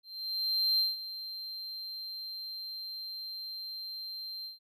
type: tone with ADSR envelope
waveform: triangle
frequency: 4148 Hz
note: C8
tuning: 16 cents flat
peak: -23 dBFS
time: 0.03-4.59 s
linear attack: 760 ms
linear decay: 170 ms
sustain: -14 dB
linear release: 140 ms
effects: none